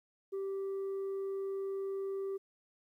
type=tone; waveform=sine; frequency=390 Hz; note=G4; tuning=9 cents flat; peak=-32 dBFS; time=0.32-2.38 s; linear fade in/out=20 ms; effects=tanh soft clip ceiling -34 dBFS + 12-bit